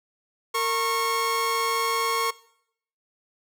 sawtooth tone pair together, 459.1 / 1094.6 Hz, A#4 / C#6, -26 / -22 cents, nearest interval octave + minor third, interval 1504 cents, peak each -24 / -21 dBFS, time 0.54-2.31 s, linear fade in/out 10 ms, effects noise-tail reverb RT60 0.7 s tail -20 dB re dry

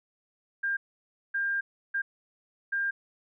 sine tone bursts at uneven times, 1600 Hz, G6, 35 cents sharp, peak -26 dBFS, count 4, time 0.63-0.77 / 1.34-1.61 / 1.94-2.02 / 2.72-2.91 s, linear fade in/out 10 ms, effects none

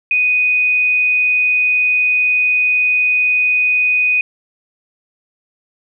sine tone, 2489 Hz, D#7, in tune, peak -11 dBFS, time 0.11-4.21 s, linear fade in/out 2 ms, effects none

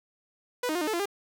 sawtooth tone with pitch steps, 493.7 / 311.1 / 354.8 / 305.7 / 434.9 / 343 / 402.6 Hz, B4 / D#4 / F4 / D#4 / A4 / F4 / G4, -1 / 0 / +27 / -30 / -20 / -31 / +46 cents, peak -23 dBFS, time 0.63-1.057 s, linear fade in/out 5 ms, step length 61 ms, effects 10-bit

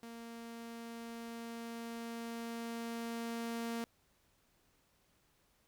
sawtooth tone with level ramp, 231.7 Hz, A#3, 10 cents flat, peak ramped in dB -43 to -33 dBFS, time 0.03-3.84 s, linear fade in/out 0 ms, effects pink hiss -73 dBFS RMS until 5.67 s

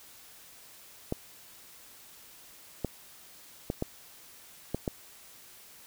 clicks, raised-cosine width 2 ms, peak -16 dBFS, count 6, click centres 1.124 / 2.847 / 3.701 / 3.824 / 4.746 / 4.878 s, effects white hiss -53 dBFS RMS until 5.86 s

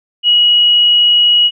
sine tone, 2908 Hz, F#7, 31 cents flat, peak -6 dBFS, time 0.23-1.51 s, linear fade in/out 50 ms, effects none

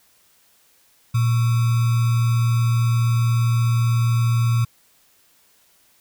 sine tone with sample-and-hold, 116.9 Hz, A#2, 5 cents sharp, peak -15 dBFS, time 1.14-4.65 s, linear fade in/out 10 ms, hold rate 1225 Hz, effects white hiss -58 dBFS RMS until 6 s

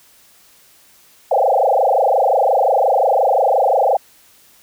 sine tone with frequency modulation, 659.3 Hz, E5, in tune, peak -11 dBFS, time 1.31-3.97 s, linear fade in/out 5 ms, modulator 25.7 Hz, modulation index 6.3, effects white hiss -50 dBFS RMS until 4.62 s

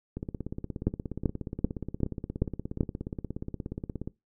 two click trains, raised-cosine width 3 ms, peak -11 / -21 dBFS, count 6 / 67, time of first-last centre 0.87-2.808 / 0.17-4.075 s, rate 2.58 / 16.9 Hz, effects noise-tail reverb RT60 0.2 s tail -21 dB re dry

